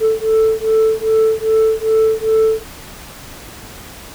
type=beating tone pair; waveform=sine; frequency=440 / 442.5 Hz; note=A4 / A4; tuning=0 / +10 cents; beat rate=2.5 Hz; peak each=-12 dBFS; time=0-2.64 s; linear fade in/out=50 ms; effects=tanh soft clip ceiling -8 dBFS + pink hiss -35 dBFS RMS until 4.14 s